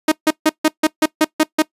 sawtooth tone bursts, 311.1 Hz, D#4, in tune, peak -6 dBFS, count 9, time 0.08-1.622 s, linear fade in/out 5 ms, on 38 ms, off 150 ms, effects noise-tail reverb RT60 0.1 s tail -21 dB re dry + resampled to 32000 Hz

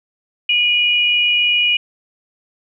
sine tone pair together, 2452 / 2905 Hz, D#7 / F#7, -26 / -32 cents, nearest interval minor third, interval 294 cents, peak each -15 dBFS, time 0.49-1.77 s, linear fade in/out 5 ms, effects none

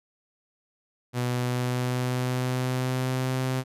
sawtooth tone with pitch glide, 123.47 to 129.68 Hz, B2 to C3, 0 to -15 cents, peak -21 dBFS, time 1.13-3.64 s, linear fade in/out 50 ms, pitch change +85 cents, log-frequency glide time 1.26-3.38 s, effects resampled to 32000 Hz

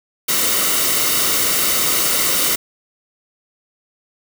white noise with comb filter, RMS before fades -17 dBFS, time 0.28-2.56 s, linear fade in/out 10 ms, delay 1.2 ms, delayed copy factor -0.55, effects none

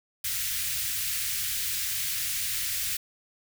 white band-stop noise, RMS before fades -30 dBFS, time 0.24-2.97 s, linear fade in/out 5 ms, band 130 to 1700 Hz, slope 24 dB/octave, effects none

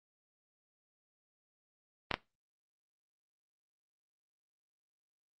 clicks, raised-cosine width 0.3 ms, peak -13 dBFS, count 2, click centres 2.113 / 2.141 s, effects noise-tail reverb RT60 0.2 s tail -17 dB re dry + Opus 32 kbps

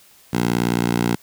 10% pulse tone with high-pass filter, 59 Hz, A#1, 22 cents sharp, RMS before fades -20 dBFS, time 0.33-1.16 s, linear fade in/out 5 ms, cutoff 160 Hz, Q 1.1, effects white hiss -51 dBFS RMS until 1.22 s

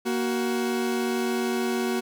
40% pulse tone pair together, 235.8 / 374.3 Hz, A#3 / F#4, +20 / +20 cents, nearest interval minor sixth, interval 800 cents, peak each -26 dBFS, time 0.05-2.01 s, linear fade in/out 20 ms, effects none

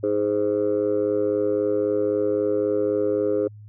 sine chord, Ab major, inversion second, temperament just, 311.5 / 415.3 / 519.1 Hz, Eb4 / Ab4 / C5, +2 / 0 / -14 cents, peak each -25 / -21 / -23 dBFS, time 0.03-3.48 s, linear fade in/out 10 ms, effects tanh soft clip ceiling -13 dBFS + added 105 Hz sine -40 dBFS peak until 3.68 s

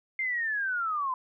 sine linear sweep, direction down, 2116 to 1000 Hz, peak -27 dBFS, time 0.19-1.14 s, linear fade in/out 2 ms, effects none

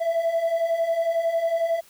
triangle beating tone pair, 657 / 668 Hz, E5 / E5, -6 / +23 cents, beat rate 11 Hz, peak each -24 / -19 dBFS, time 0-1.81 s, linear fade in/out 20 ms, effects tanh soft clip ceiling -15 dBFS + white hiss -54 dBFS RMS until 1.89 s

